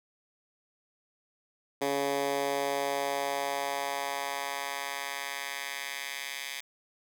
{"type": "tone with high-pass filter sweep", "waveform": "10% pulse", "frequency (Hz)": 140, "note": "C#3", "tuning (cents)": 18, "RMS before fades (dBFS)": -33, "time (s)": [1.81, 6.61], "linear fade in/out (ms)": 10, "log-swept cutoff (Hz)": [350, 2400], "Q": 1.2, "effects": []}